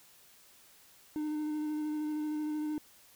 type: tone with vibrato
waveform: triangle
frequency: 303.7 Hz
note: D#4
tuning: 42 cents flat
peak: -30 dBFS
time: 1.16-2.78 s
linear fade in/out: 0 ms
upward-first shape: square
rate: 13 Hz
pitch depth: 12 cents each way
effects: white hiss -60 dBFS RMS until 3.15 s